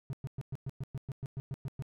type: tone bursts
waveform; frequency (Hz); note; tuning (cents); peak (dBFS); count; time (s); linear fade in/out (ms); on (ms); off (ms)
triangle; 134.4; C3; +47; -32; 13; 0.1-1.823; 0; 31; 110
effects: none